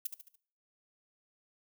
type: noise with echo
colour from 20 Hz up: violet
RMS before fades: -34 dBFS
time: 0.05-0.07 s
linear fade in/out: 5 ms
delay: 72 ms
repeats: 4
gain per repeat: -7 dB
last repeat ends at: 0.358 s
effects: noise-tail reverb RT60 0.5 s tail -19 dB re dry